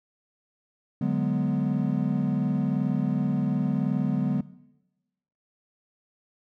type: chord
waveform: triangle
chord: G# half-diminished seventh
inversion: second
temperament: equal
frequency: 146.83 / 185 / 207.7 / 246.9 Hz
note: D3 / F#3 / G#3 / B3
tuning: 0 / 0 / 0 / 0 cents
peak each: -26 dBFS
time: 1.01-4.41 s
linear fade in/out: 5 ms
effects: noise-tail reverb RT60 1.0 s tail -19 dB re dry + tanh soft clip ceiling -11 dBFS